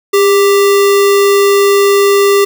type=tone with sample-and-hold; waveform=sine; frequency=401.5 Hz; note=G4; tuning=41 cents sharp; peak=-5 dBFS; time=0.13-2.45 s; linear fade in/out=10 ms; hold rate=1575 Hz; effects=none